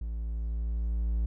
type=tone with level ramp; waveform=triangle; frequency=56.3 Hz; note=A1; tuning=40 cents sharp; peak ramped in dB=-30 to -23 dBFS; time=0.01-1.26 s; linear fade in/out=5 ms; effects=none